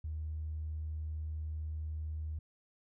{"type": "tone with tanh clipping", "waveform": "triangle", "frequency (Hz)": 77.78, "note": "D#2", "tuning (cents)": 0, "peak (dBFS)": -36, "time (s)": [0.04, 2.39], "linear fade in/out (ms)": 5, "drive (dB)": 4, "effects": []}